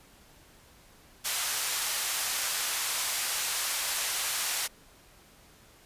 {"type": "band-pass noise", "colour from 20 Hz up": "white", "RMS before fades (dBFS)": -31, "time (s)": [1.24, 4.68], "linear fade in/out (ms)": 20, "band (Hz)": [760, 11000], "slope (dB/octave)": 12, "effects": ["pink hiss -57 dBFS RMS until 5.85 s", "resampled to 32000 Hz"]}